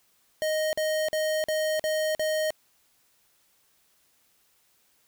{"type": "tone bursts", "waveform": "square", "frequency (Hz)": 622.3, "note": "D#5", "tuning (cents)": 0, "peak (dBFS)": -25, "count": 6, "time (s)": [0.42, 2.505], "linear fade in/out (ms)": 0, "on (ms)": 310, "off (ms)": 45, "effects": ["white hiss -66 dBFS RMS until 5.07 s"]}